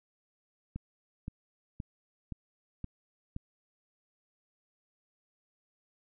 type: click train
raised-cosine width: 5 ms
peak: -25 dBFS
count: 6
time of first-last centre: 0.76-3.364 s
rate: 1.92 Hz
effects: none